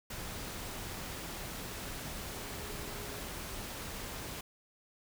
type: tone in noise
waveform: sine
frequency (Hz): 412.7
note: G#4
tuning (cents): -11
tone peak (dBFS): -51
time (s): 2.3-3.19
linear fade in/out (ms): 5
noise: pink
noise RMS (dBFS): -42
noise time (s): 0.1-4.41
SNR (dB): -12
effects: none